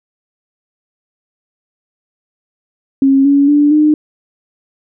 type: tone with pitch steps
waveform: sine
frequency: 271.4 / 281.6 / 292.2 / 303.2 Hz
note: C#4 / C#4 / D4 / D#4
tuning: -36 / +27 / -9 / -45 cents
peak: -6 dBFS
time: 3.02-3.94 s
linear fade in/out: 2 ms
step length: 230 ms
effects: none